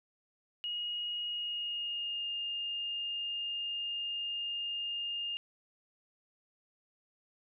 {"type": "tone with pitch glide", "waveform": "sine", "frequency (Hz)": [2881, 2822], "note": ["F#7", "F7"], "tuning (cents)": [-47, 17], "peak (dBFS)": -34, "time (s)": [0.64, 5.37], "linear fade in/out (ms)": 0, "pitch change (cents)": -36, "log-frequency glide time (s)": [1.27, 2.3], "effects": []}